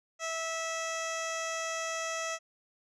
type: tone with low-pass filter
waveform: 15% pulse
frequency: 653 Hz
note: E5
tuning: 17 cents flat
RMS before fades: -35 dBFS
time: 0.19-2.39 s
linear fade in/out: 50 ms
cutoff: 6400 Hz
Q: 2.2
effects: none